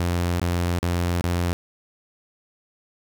sawtooth tone with dropouts, 87.31 Hz, F2, in tune, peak -17 dBFS, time 0-1.53 s, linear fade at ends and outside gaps 0 ms, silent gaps 0.397-0.416 / 0.789-0.829 / 1.211-1.241 s, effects 9-bit

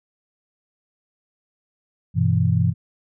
sine chord, E minor, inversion first, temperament equal, 98 / 123.47 / 164.81 Hz, G2 / B2 / E3, 0 / 0 / 0 cents, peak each -20 dBFS, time 2.14-2.74 s, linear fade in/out 50 ms, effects none

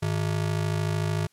square ring-modulated tone, 129.4 Hz, C3, 19 cents flat, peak -22 dBFS, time 0.02-1.27 s, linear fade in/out 10 ms, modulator 26.7 Hz, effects white hiss -66 dBFS RMS until 1.32 s + low-pass 11000 Hz 12 dB/octave

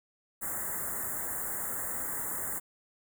white band-stop noise, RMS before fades -35 dBFS, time 0.41-2.6 s, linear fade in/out 20 ms, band 2000 to 7000 Hz, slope 96 dB/octave, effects none

